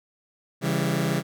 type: chord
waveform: sawtooth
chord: C# diminished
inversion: none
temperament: just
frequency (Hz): 138.59 / 166.31 / 199.57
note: C#3 / E3 / G3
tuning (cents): 0 / +16 / +31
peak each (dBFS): -23 / -22 / -24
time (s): 0.61-1.23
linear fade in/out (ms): 50
effects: none